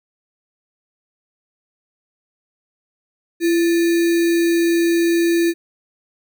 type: tone with sample-and-hold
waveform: sine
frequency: 337.6 Hz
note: E4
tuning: 41 cents sharp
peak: -13 dBFS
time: 3.4-5.54 s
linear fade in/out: 50 ms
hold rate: 2100 Hz
effects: none